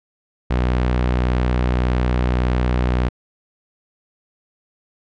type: tone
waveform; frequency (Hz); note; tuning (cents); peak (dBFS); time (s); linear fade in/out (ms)
sawtooth; 61.74; B1; 0; -12; 0.5-3.09; 10
effects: low-pass 3000 Hz 12 dB/octave